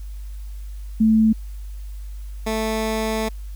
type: tone pair in turn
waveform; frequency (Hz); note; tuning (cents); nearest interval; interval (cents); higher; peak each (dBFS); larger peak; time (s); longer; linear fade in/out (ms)
sine / 15% pulse; 220 / 220; A3 / A3; 0 / 0; unison; 0; neither; -12 / -15; first; 1-1.33 / 2.46-3.29; second; 10
effects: added 50 Hz sine -30 dBFS peak until 3.55 s + white hiss -54 dBFS RMS until 3.55 s